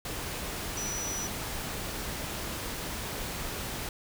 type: tone in noise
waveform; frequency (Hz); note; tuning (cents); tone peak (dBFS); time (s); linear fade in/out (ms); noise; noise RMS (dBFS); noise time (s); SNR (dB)
sine; 5900; F#8; -6; -34; 0.77-1.27; 2; pink; -36; 0.05-3.89; -1
effects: none